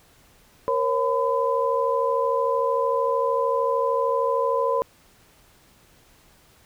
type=tone cluster; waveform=sine; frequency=469.8 / 543 / 1009 Hz; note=A#4 / C#5 / B5; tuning=+13 / -36 / +37 cents; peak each=-24 dBFS; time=0.68-4.82 s; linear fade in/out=0 ms; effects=pink hiss -56 dBFS RMS until 6.65 s